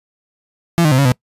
35% pulse tone with pitch steps, 169.6 / 152.6 / 129.8 / 139.8 / 125.6 Hz, E3 / D#3 / C3 / C#3 / B2, +50 / -33 / -13 / +15 / +30 cents, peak -8 dBFS, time 0.78-1.12 s, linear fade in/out 0 ms, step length 68 ms, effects noise-tail reverb RT60 0.1 s tail -24 dB re dry + resampled to 32000 Hz

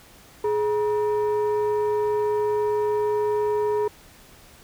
sine tone pair together, 420.6 / 954.6 Hz, G#4 / A#5, +22 / +41 cents, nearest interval octave + major second, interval 1419 cents, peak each -19 / -26 dBFS, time 0.44-3.88 s, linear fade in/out 5 ms, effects tanh soft clip ceiling -17 dBFS + pink hiss -50 dBFS RMS until 4.63 s

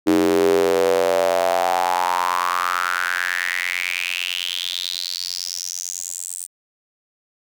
square tone with high-pass filter sweep, 44.52 Hz, F1, 34 cents sharp, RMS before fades -21 dBFS, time 0.06-6.47 s, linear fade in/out 20 ms, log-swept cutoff 320 to 8700 Hz, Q 6.1, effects none

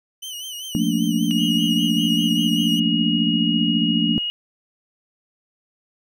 sawtooth tone with vibrato, 3000 Hz, F#7, 23 cents sharp, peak -27 dBFS, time 0.22-2.8 s, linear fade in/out 10 ms, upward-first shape sine, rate 5.1 Hz, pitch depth 79 cents each way
sine chord, Bb major seventh, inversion second, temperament just, 174.81 / 218.5 / 233.1 / 291.4 Hz, F3 / A3 / Bb3 / D4, +2 / -12 / 0 / -13 cents, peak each -23 dBFS, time 0.75-4.18 s, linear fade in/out 0 ms
sine tone, 2881 Hz, F#7, 47 cents flat, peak -22 dBFS, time 1.31-4.3 s, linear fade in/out 0 ms
effects none

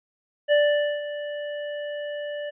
square tone with ADSR envelope, 587.3 Hz, D5, in tune, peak -16 dBFS, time 0.48-2.51 s, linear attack 40 ms, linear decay 490 ms, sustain -14 dB, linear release 22 ms, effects resampled to 8000 Hz

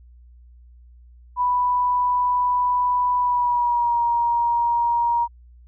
sine tone with pitch glide, 987.8 to 944.3 Hz, B5 to A#5, 0 to +22 cents, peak -17 dBFS, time 1.36-5.28 s, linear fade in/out 50 ms, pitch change -78 cents, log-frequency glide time 3.18-4 s, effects added 60 Hz sine -45 dBFS peak until 5.67 s

